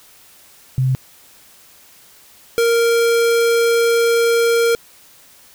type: tone pair in turn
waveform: sine / square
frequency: 130.3 / 465.2 Hz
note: C3 / A#4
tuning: -7 / -4 cents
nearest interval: octave + minor seventh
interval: 2203 cents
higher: second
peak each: -13 dBFS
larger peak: neither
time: 0.78-0.95 / 2.58-4.75 s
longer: second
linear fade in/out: 0 ms
effects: white hiss -47 dBFS RMS until 5.54 s